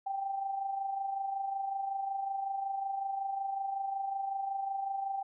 sine tone with amplitude modulation, 784 Hz, G5, in tune, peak -30 dBFS, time 0.06-5.23 s, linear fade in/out 10 ms, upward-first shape sine, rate 25.4 Hz, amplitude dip 50%, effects none

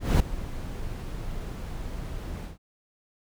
brown noise with ADSR envelope, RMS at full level -17 dBFS, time 0-2.58 s, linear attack 200 ms, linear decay 4 ms, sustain -17 dB, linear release 140 ms, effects none

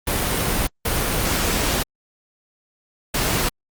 pink noise bursts at uneven times, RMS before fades -21 dBFS, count 3, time 0.07-0.67 / 0.85-1.83 / 3.14-3.49 s, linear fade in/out 5 ms, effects Opus 32 kbps

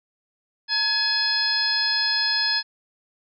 harmonic tone with a mistuned harmonic, 845 Hz, G#5, 30 cents sharp, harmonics 1 / 2 / 3 / 4 / 5 / 6, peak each -35 / -26 / -35 / -33 / -25 / -23 dBFS, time 0.68-2.63 s, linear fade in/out 50 ms, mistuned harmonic 1, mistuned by +120 cents, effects none

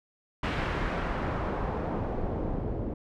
pink noise with low-pass filter sweep, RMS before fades -31 dBFS, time 0.43-2.94 s, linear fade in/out 5 ms, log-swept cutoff 2400 to 410 Hz, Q 1, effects none

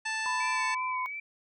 harmonic tone, 880 Hz, A5, in tune, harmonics 1 / 2 / 3 / 4 / 5 / 6 / 7 / 9 / 10, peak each -37 / -33 / -36 / -47 / -42 / -49 / -44 / -47 / -51 dBFS, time 0.05-0.75 s, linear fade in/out 10 ms
sine tone with pitch glide, 1000 to 1014 Hz, B5 to B5, +21 to +45 cents, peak -30 dBFS, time 0.26-1.06 s, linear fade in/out 0 ms, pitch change +24 cents, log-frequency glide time 0.43-0.58 s
sine tone with vibrato, 2282 Hz, C#7, 50 cents sharp, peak -35 dBFS, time 0.4-1.2 s, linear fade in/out 5 ms, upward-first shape sine, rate 2.8 Hz, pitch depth 44 cents each way
effects none

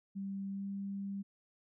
sine tone with pitch glide, 196 to 197.82 Hz, G3 to G3, 0 to +16 cents, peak -37 dBFS, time 0.15-1.23 s, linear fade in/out 20 ms, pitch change +16 cents, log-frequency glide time 0.5-0.65 s, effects none

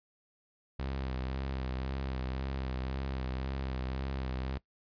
sawtooth tone with vibrato, 65.7 Hz, C2, 8 cents sharp, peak -30 dBFS, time 0.79-4.58 s, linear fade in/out 5 ms, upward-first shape sine, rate 1.9 Hz, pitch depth 42 cents each way, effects noise-tail reverb RT60 0.1 s tail -20 dB re dry + resampled to 11025 Hz

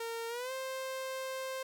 sawtooth tone with pitch glide, 460 to 525.4 Hz, A#4 to C5, -23 to +7 cents, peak -33 dBFS, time 0-1.63 s, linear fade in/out 5 ms, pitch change +230 cents, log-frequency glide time 0.28-0.52 s, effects none

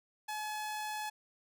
sawtooth tone, 852 Hz, G#5, 44 cents sharp, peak -33 dBFS, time 0.28-1.1 s, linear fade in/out 10 ms, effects none

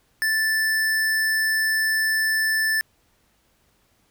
square tone, 1760 Hz, A6, in tune, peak -20 dBFS, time 0.22-2.81 s, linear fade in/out 0 ms, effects pink hiss -64 dBFS RMS until 4.1 s

